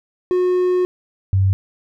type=tone pair in turn; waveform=triangle / sine; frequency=363.1 / 96.17 Hz; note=F#4 / G2; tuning=-33 / -33 cents; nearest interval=octave + major seventh; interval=2300 cents; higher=first; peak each=-12 dBFS; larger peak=neither; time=0.31-0.85 / 1.33-1.53 s; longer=first; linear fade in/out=0 ms; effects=none